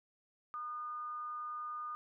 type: tone with frequency modulation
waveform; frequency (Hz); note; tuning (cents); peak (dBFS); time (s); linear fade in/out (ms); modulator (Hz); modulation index
sine; 1221; D#6; -33; -39; 0.54-1.95; 0; 268; 0.21
effects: none